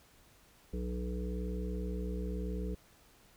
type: harmonic tone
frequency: 60.9 Hz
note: B1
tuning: 24 cents flat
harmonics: 1 / 3 / 5 / 7 / 8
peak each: -36 / -40 / -46 / -44 / -48 dBFS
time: 0.73-2.75 s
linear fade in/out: 5 ms
effects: pink hiss -63 dBFS RMS until 3.36 s